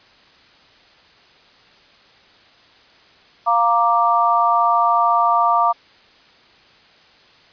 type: chord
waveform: sine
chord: Bb major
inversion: second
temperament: equal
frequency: 698.5 / 932.3 / 1174.7 Hz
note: F5 / Bb5 / D6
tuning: 0 / 0 / 0 cents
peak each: -18 / -18 / -16 dBFS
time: 3.46-5.73 s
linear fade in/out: 20 ms
effects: white hiss -50 dBFS RMS until 7.52 s + resampled to 11025 Hz